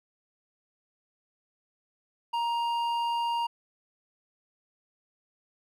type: tone with hard clipping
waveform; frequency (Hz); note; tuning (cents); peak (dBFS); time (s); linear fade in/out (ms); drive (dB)
sine; 938; A#5; +11; -28; 2.33-3.47; 10; 8
effects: none